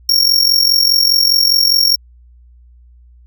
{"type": "tone with amplitude modulation", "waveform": "45% pulse", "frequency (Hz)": 5530, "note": "F8", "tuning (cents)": -18, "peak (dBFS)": -6, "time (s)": [0.09, 1.96], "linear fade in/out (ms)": 5, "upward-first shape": "sine", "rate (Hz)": 44.9, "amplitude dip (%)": 75, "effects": ["added 60 Hz sine -41 dBFS peak until 3.26 s"]}